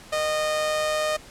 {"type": "tone with amplitude modulation", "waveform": "sawtooth", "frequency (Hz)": 615, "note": "D#5", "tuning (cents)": -20, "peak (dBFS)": -17, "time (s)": [0.12, 1.17], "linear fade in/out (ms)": 10, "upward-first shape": "sine", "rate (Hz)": 149, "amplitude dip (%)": 35, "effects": ["pink hiss -46 dBFS RMS until 1.3 s", "low-pass 10000 Hz 12 dB/octave"]}